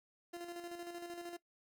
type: tone with tremolo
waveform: 30% pulse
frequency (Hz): 345.8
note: F4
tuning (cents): -17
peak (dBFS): -40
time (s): 0.33-1.37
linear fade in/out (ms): 10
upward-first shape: square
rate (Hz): 13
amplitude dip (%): 45
effects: noise-tail reverb RT60 0.1 s tail -18 dB re dry